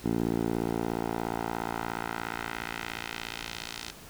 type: tone with band-pass filter sweep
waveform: 10% pulse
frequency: 57 Hz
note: A#1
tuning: 38 cents flat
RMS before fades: -33 dBFS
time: 0.04-3.91 s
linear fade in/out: 10 ms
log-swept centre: 290 to 4700 Hz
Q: 1.1
effects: pink hiss -48 dBFS RMS until 4.09 s